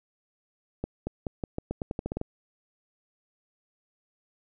accelerating click train, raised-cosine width 2 ms, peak -17 dBFS, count 13, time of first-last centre 0.84-2.214 s, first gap 230 ms, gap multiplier 0.86, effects none

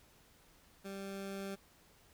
20% pulse tone with level ramp, 196 Hz, G3, in tune, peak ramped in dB -38 to -35 dBFS, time 0.84-1.56 s, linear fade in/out 20 ms, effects pink hiss -65 dBFS RMS until 2.13 s

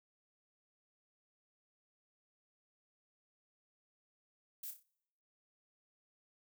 violet noise with echo, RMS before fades -45 dBFS, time 4.63-4.71 s, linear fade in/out 5 ms, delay 30 ms, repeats 4, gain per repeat -7 dB, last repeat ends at 4.83 s, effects noise-tail reverb RT60 0.8 s tail -26 dB re dry

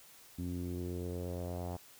sawtooth tone with low-pass filter sweep, 88.5 Hz, F2, 23 cents sharp, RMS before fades -39 dBFS, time 0.38-1.77 s, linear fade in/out 10 ms, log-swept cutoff 250 to 780 Hz, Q 3.1, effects white hiss -58 dBFS RMS until 1.99 s

